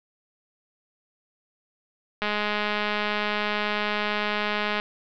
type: click train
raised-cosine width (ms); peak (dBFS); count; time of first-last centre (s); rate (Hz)
0.3; -10; 540; 2.22-4.799; 209
effects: low-pass 4000 Hz 12 dB/octave